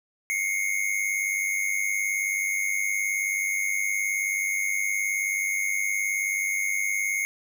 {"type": "tone pair together", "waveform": "square", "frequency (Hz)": [2118, 2217], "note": ["C7", "C#7"], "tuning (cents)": [21, 0], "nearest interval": "minor second", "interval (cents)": 79, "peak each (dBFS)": -28, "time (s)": [0.3, 7.25], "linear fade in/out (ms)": 0, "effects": []}